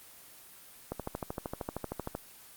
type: click train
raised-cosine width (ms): 1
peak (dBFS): -20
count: 17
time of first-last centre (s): 0.92-2.151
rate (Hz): 13
effects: white hiss -53 dBFS RMS until 2.56 s + Opus 24 kbps